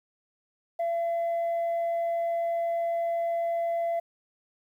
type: tone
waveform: sine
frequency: 677 Hz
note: E5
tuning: 46 cents sharp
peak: -23 dBFS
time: 0.79-4 s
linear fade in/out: 10 ms
effects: tanh soft clip ceiling -24 dBFS + 10-bit